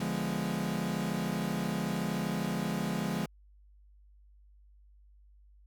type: chord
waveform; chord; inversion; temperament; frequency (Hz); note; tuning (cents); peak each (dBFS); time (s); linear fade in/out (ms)
40% pulse; D diminished seventh; none; equal; 146.83 / 174.61 / 207.7 / 246.9; D3 / F3 / Ab3 / Cb4; 0 / 0 / 0 / 0; -38 / -34 / -34 / -38; 0-3.26; 5
effects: added 50 Hz sine -56 dBFS peak until 5.66 s